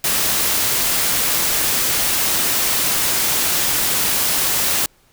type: noise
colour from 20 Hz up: white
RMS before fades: -18 dBFS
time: 0.04-4.86 s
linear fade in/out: 2 ms
effects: pink hiss -56 dBFS RMS until 5.12 s